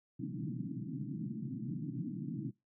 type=band-pass noise; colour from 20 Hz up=pink; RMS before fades=-40 dBFS; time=0.19-2.51 s; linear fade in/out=10 ms; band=120 to 320 Hz; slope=96 dB/octave; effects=noise-tail reverb RT60 0.2 s tail -20 dB re dry